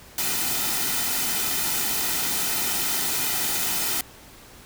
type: noise with comb filter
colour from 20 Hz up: white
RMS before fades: -25 dBFS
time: 0.18-4.01 s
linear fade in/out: 2 ms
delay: 1.8 ms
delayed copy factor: -0.6
effects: pink hiss -47 dBFS RMS until 4.65 s